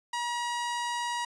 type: tone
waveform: sawtooth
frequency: 957 Hz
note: A#5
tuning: 45 cents sharp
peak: -26 dBFS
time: 0.13-1.25 s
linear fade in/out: 5 ms
effects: resampled to 22050 Hz